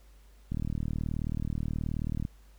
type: click train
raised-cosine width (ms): 5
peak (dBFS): -20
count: 68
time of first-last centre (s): 0.52-2.251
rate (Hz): 38.7
effects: added 50 Hz sine -53 dBFS peak until 2.58 s + pink hiss -65 dBFS RMS until 2.58 s